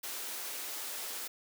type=high-pass noise; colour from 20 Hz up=white; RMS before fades=-40 dBFS; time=0.03-1.28 s; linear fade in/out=10 ms; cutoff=280 Hz; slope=24 dB/octave; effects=none